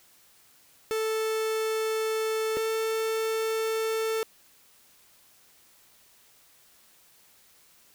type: tone pair in turn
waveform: 45% pulse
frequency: 440 / 444.1 Hz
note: A4 / A4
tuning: 0 / +16 cents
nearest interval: unison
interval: 16 cents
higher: second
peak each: -26 / -26 dBFS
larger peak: neither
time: 0.91-2.57 / 2.57-4.23 s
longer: neither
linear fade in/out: 0 ms
effects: white hiss -59 dBFS RMS until 7.94 s